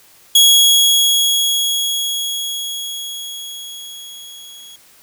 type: tone with level ramp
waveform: sawtooth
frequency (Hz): 3326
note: G#7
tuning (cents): +2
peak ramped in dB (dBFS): -3 to -33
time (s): 0.35-4.76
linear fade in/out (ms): 5
effects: white hiss -48 dBFS RMS until 5.02 s